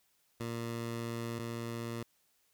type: tone pair in turn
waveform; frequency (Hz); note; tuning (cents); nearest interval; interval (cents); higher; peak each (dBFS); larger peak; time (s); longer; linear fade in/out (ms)
15% pulse; 116.54 / 116.54; A#2 / A#2; 0 / 0; unison; 0; neither; -30 / -31; first; 0.4-1.39 / 1.39-2.03; first; 5
effects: white hiss -73 dBFS RMS until 2.53 s

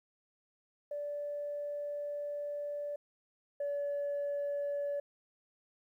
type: tone pair in turn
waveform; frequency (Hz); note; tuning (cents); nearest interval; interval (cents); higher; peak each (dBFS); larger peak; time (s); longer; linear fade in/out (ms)
sine; 582 / 572.7; D5 / D5; -16 / -44; unison; 28; first; -35 / -31; second; 0.91-2.96 / 3.6-5; first; 5
effects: tanh soft clip ceiling -30 dBFS + 12-bit

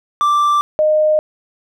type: tone pair in turn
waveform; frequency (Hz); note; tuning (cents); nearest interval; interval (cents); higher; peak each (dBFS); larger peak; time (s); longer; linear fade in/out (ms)
triangle / sine; 1174.7 / 615; D6 / D#5; 0 / -20; major seventh; 1120; first; -9 / -10; first; 0.21-0.61 / 0.79-1.19; neither; 0
effects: none

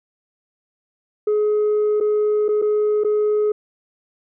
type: tone with dropouts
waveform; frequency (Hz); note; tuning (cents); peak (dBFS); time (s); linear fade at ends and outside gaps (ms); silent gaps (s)
sine; 421.9; G#4; +27; -13; 1.27-3.52; 5; 2.002-2.008 / 2.483-2.488 / 2.617-2.622 / 3.037-3.046
effects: tanh soft clip ceiling -14 dBFS

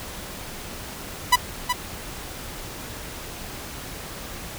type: tone with echo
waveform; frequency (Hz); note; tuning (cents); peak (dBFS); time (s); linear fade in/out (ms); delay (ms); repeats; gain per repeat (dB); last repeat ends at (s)
sawtooth; 990; B5; +4; -8; 1.32-1.36; 10; 370; 1; -8; 1.73
effects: pink hiss -36 dBFS RMS until 4.58 s

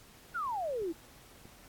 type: exponential sweep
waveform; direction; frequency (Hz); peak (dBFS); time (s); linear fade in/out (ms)
sine; down; 1500 to 311.1; -32; 0.34-0.93; 20
type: clicks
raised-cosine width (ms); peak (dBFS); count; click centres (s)
3; -39; 2; 0.821 / 1.455
effects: pink hiss -57 dBFS RMS until 1.68 s + AAC 64 kbps

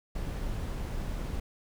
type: noise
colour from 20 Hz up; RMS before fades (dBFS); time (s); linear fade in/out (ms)
brown; -34; 0.15-1.4; 5
effects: none

